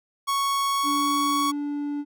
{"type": "tone with pitch glide", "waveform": "45% pulse", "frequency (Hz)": [1108.7, 1117.1], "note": ["C#6", "C#6"], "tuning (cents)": [0, 13], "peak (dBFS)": -22, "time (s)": [0.27, 1.52], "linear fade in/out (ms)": 20, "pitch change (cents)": 13, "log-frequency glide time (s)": [0.71, 1.11]}
{"type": "tone", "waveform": "triangle", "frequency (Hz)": 290, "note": "D4", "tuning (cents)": -22, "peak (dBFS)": -24, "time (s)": [0.83, 2.05], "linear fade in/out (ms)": 50}
{"effects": []}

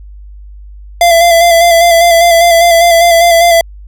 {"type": "tone with vibrato", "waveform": "square", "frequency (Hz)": 680, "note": "F5", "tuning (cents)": -46, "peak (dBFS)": -4, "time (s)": [1.01, 3.61], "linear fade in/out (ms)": 2, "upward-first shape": "square", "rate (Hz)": 5, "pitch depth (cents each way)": 28, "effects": ["added 50 Hz sine -28 dBFS peak until 3.87 s"]}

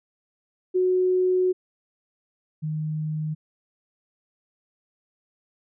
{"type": "tone pair in turn", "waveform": "sine", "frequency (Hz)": [367.7, 154.6], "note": ["F#4", "D#3"], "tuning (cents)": [-11, -11], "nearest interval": "octave + minor third", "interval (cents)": 1500, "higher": "first", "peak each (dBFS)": [-18, -25], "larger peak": "first", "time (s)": [[0.74, 1.53], [2.62, 3.35]], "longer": "first", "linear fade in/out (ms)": 20, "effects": []}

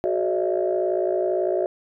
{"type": "tone cluster", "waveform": "sine", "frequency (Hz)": [370.2, 422.6, 550, 610, 668], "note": ["F#4", "G#4", "C#5", "D#5", "E5"], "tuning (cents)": [1, 30, -14, -34, 23], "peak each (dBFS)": [-23, -30, -29, -25, -27], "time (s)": [0.04, 1.66], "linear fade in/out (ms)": 0, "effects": ["tanh soft clip ceiling -11 dBFS"]}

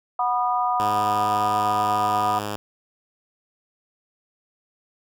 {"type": "harmonic tone", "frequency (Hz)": 245.1, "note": "B3", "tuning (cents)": -13, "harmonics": [3, 4, 5], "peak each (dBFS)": [-23, -24, -25], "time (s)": [0.19, 2.39], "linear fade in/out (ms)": 5}
{"type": "tone", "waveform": "5% pulse", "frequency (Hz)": 103.83, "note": "G#2", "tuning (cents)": 0, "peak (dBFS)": -16, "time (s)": [0.8, 2.56], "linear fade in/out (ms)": 0}
{"effects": []}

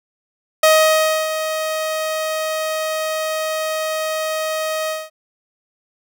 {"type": "tone with ADSR envelope", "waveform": "sawtooth", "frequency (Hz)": 629, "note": "D#5", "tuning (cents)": 19, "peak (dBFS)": -5, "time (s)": [0.63, 5.1], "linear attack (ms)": 5, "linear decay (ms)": 640, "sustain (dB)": -11, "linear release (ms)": 210, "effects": []}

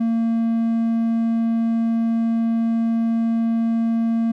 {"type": "tone", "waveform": "triangle", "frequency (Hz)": 228.5, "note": "A#3", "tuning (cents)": -34, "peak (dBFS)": -15, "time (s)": [0, 4.32], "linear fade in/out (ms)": 10, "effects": []}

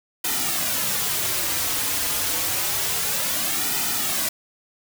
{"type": "noise with flanger", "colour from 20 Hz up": "white", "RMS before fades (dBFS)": -24, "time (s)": [0.24, 4.29], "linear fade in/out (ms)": 5, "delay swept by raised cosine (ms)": [1.8, 5.3], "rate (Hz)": 0.28, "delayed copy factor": -0.7, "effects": []}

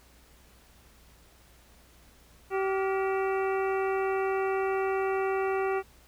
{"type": "harmonic tone with a mistuned harmonic", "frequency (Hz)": 385.3, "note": "G4", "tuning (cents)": -30, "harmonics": [1, 2, 3, 4, 5, 6, 7], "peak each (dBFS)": [-27, -33, -37, -39, -41, -43, -44], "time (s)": [2.5, 5.83], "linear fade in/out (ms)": 50, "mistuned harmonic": 4, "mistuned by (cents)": -140, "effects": ["added 60 Hz sine -59 dBFS peak until 6.07 s", "pink hiss -59 dBFS RMS until 6.07 s"]}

